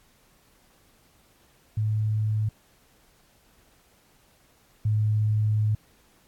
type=tone pair in turn; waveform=sine; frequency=107.7 / 107.02 Hz; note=A2 / A2; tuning=-37 / -48 cents; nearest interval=unison; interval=11 cents; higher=first; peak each=-22 / -20 dBFS; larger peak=second; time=1.77-2.49 / 4.85-5.75 s; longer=second; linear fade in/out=5 ms; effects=pink hiss -61 dBFS RMS until 6.27 s + AAC 64 kbps